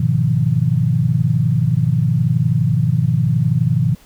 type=chord; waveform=sine; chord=F half-diminished seventh; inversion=first; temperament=equal with one note detuned; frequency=102.75 / 123.47 / 155.56 / 174.61 Hz; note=Ab2 / Cb3 / Eb3 / F3; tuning=-18 / 0 / 0 / 0 cents; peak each=-22 / -16 / -17 / -22 dBFS; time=0-3.95 s; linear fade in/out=5 ms; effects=pink hiss -49 dBFS RMS until 4.05 s